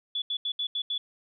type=tone bursts at uneven times; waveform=sine; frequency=3435 Hz; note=A7; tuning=42 cents flat; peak=-27 dBFS; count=6; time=0.15-0.22 / 0.3-0.37 / 0.45-0.52 / 0.59-0.67 / 0.75-0.82 / 0.9-0.98 s; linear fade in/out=5 ms; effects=none